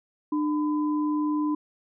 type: tone pair together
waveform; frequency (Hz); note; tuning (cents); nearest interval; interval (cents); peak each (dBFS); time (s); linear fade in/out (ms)
sine; 300 / 1008.4; D4 / B5; +37 / +36; octave + major sixth; 2099; -23 / -33; 0.32-1.55; 5
effects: none